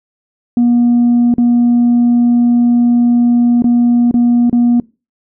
sine tone with dropouts, 239.8 Hz, A#3, 49 cents sharp, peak -5 dBFS, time 0.57-4.8 s, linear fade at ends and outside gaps 2 ms, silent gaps 1.34-1.382 / 3.622-3.642 / 4.112-4.141 / 4.497-4.528 s, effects noise-tail reverb RT60 0.3 s tail -24 dB re dry + tanh soft clip ceiling -5 dBFS

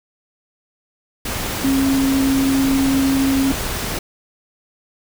sine tone in noise, 270 Hz, C#4, 45 cents flat, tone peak -14 dBFS, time 1.64-3.52 s, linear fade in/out 5 ms, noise pink, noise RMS -24 dBFS, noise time 1.25-3.99 s, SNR +7 dB, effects none

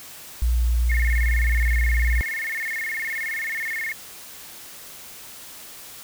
sine tone, 59.4 Hz, A#1, 33 cents sharp, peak -17 dBFS, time 0.42-2.21 s, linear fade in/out 0 ms
sine tone with vibrato, 1975.5 Hz, B6, in tune, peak -25 dBFS, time 0.89-3.93 s, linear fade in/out 10 ms, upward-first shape square, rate 19 Hz, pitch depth 150 cents each way
effects white hiss -41 dBFS RMS until 6.03 s

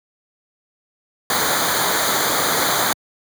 pink noise with comb filter, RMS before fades -19 dBFS, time 1.3-2.93 s, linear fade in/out 2 ms, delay 0.37 ms, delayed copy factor -0.85, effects high-pass 100 Hz 12 dB/octave

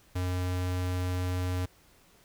square tone, 90.7 Hz, F#2, 34 cents flat, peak -29 dBFS, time 0.15-1.66 s, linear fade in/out 10 ms, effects pink hiss -61 dBFS RMS until 2.24 s

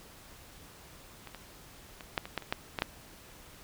clicks, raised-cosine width 0.3 ms, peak -28 / -27 / -28 / -12 / -25 / -15 / -29 / -13 / -16 / -11 dBFS, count 10, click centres 1.273 / 1.347 / 2.008 / 2.178 / 2.255 / 2.377 / 2.423 / 2.525 / 2.788 / 2.821 s, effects pink hiss -53 dBFS RMS until 3.63 s

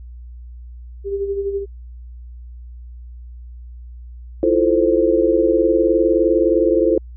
sine tone with tremolo, 397.2 Hz, G4, 23 cents sharp, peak -17 dBFS, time 1.04-1.66 s, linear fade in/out 50 ms, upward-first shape sine, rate 12 Hz, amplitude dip 55%
sine chord, F major seventh, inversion third, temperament equal, 329.6 / 349.2 / 440 / 523.3 Hz, E4 / F4 / A4 / C5, 0 / 0 / 0 / 0 cents, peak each -18 dBFS, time 4.43-6.98 s, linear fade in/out 2 ms
effects added 60 Hz sine -33 dBFS peak until 7.16 s

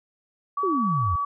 sine tone, 1141 Hz, C#6, 50 cents sharp, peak -23 dBFS, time 0.57-1.25 s, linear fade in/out 5 ms
sine exponential sweep, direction down, 415.3 to 77.8 Hz, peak -23 dBFS, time 0.63-1.16 s, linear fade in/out 5 ms
effects none

